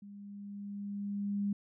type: tone with level ramp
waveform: sine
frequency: 202.1 Hz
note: G#3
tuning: 47 cents flat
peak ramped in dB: -47 to -29 dBFS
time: 0.02-1.53 s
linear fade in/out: 5 ms
effects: none